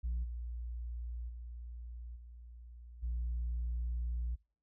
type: tone with level steps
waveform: sine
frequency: 59.2 Hz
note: A#1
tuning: 27 cents sharp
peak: -31 / -38 / -43 / -49 / -32 dBFS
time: 0.03-4.36 s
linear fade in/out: 20 ms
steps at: 0.23 / 1.28 / 2.15 / 3.02 s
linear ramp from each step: 20 ms
effects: noise-tail reverb RT60 0.4 s tail -25 dB re dry + tanh soft clip ceiling -31 dBFS